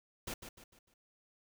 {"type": "noise with echo", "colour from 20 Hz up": "pink", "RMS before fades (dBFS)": -41, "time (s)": [0.27, 0.34], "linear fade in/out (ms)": 5, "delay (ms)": 150, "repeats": 4, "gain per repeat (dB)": -8, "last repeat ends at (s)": 0.94, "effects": []}